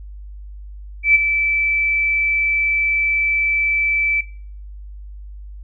sine tone with ADSR envelope, 2318 Hz, D7, 23 cents flat, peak -6 dBFS, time 1.03-4.21 s, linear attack 120 ms, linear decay 20 ms, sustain -8 dB, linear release 6 ms, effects noise-tail reverb RT60 0.5 s tail -22 dB re dry + added 50 Hz sine -32 dBFS peak until 5.63 s

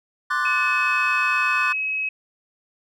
triangle chord, D dominant seventh, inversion third, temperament equal, 1046.5 / 1174.7 / 1480 / 1760 Hz, C6 / D6 / F#6 / A6, 0 / 0 / 0 / 0 cents, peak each -26 / -23 / -22 / -26 dBFS, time 0.3-1.73 s, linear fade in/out 10 ms
sine tone, 2558 Hz, D#7, 47 cents sharp, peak -22 dBFS, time 0.45-2.09 s, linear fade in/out 5 ms
effects none

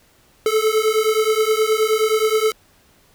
square beating tone pair, 431 / 440.5 Hz, A4 / A4, -36 / +2 cents, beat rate 9.5 Hz, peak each -19 dBFS, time 0.46-2.52 s, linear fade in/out 2 ms, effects pink hiss -55 dBFS RMS until 3.14 s

